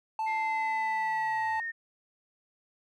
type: tone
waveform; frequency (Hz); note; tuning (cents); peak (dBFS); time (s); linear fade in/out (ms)
triangle; 880; A5; 0; -26; 0.19-1.6; 2
type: linear sweep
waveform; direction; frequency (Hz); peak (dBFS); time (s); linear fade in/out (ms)
sine; down; 2114 to 1827; -32; 0.26-1.72; 20
effects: tanh soft clip ceiling -20 dBFS